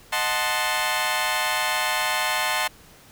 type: chord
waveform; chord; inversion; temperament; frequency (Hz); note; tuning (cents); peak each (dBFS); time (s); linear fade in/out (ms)
15% pulse; D# diminished seventh; none; equal; 622.3 / 740 / 880 / 1046.5; D#5 / F#5 / A5 / C6; 0 / 0 / 0 / 0; -24 / -22 / -20 / -20; 0.12-2.68; 10
effects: pink hiss -50 dBFS RMS until 3.11 s